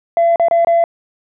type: tone with dropouts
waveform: sine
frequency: 677 Hz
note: E5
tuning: 46 cents sharp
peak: -7 dBFS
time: 0.17-0.84 s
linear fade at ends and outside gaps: 1 ms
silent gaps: 0.359-0.397 / 0.484-0.511 / 0.648-0.671 s
effects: tanh soft clip ceiling -7 dBFS